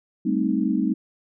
sine chord, A half-diminished seventh, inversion third, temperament equal, 196 / 220 / 261.6 / 311.1 Hz, G3 / A3 / C4 / Eb4, 0 / 0 / 0 / 0 cents, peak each -25 dBFS, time 0.25-0.94 s, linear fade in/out 10 ms, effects none

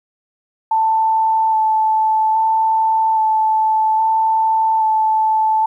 sine tone with vibrato, 880 Hz, A5, in tune, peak -12 dBFS, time 0.71-5.66 s, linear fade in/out 5 ms, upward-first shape square, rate 0.61 Hz, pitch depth 11 cents each way, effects 9-bit

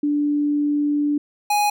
sine / square tone pair in turn, 292.7 / 829.5 Hz, D4 / G#5, -6 / -2 cents, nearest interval octave + tritone, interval 1804 cents, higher second, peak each -17 dBFS, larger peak neither, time 0.03-1.18 / 1.5-1.7 s, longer first, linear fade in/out 5 ms, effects none

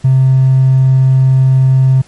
triangle tone with hard clipping, 131.6 Hz, C3, 10 cents sharp, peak -5 dBFS, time 0.04-2.02 s, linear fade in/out 10 ms, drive 3 dB, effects pink hiss -44 dBFS RMS until 2.07 s + MP3 48 kbps

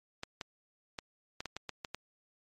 clicks, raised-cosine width 0.2 ms, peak -21 dBFS, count 9, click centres 0.234 / 0.412 / 0.988 / 1.405 / 1.457 / 1.566 / 1.693 / 1.848 / 1.946 s, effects MP3 64 kbps

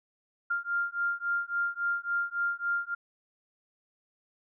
sine beating tone pair, 1396 / 1399.6 Hz, F6 / F6, -1 / +3 cents, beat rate 3.6 Hz, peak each -31 dBFS, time 0.5-2.95 s, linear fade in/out 10 ms, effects none

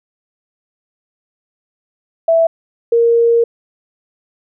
sine tone pair in turn, 659.3 / 466.2 Hz, E5 / A#4, 0 / 0 cents, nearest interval tritone, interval 600 cents, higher first, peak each -8 / -8 dBFS, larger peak neither, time 2.28-2.47 / 2.92-3.44 s, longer second, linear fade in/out 5 ms, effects none

